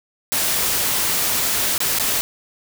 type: noise with dropouts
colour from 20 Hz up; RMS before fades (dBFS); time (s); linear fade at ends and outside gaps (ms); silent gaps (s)
white; -20; 0.32-2.21; 0; 1.779-1.804 / 1.987-1.997
effects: none